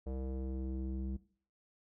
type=tone with low-pass filter sweep; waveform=square; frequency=65.41 Hz; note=C2; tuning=in tune; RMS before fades=-39 dBFS; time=0.06-1.17 s; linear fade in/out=10 ms; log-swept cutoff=530 to 260 Hz; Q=2.6; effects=noise-tail reverb RT60 0.5 s tail -19 dB re dry